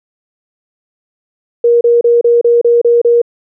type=tone bursts; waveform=sine; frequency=473.2 Hz; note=A#4; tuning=26 cents sharp; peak=-5 dBFS; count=8; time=1.64-3.217 s; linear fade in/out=5 ms; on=170 ms; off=31 ms; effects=none